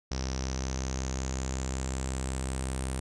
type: tone with low-pass filter sweep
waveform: sawtooth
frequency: 65.41 Hz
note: C2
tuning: in tune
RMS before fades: -33 dBFS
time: 0.11-3 s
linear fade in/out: 5 ms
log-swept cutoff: 5600 to 8900 Hz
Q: 8
effects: none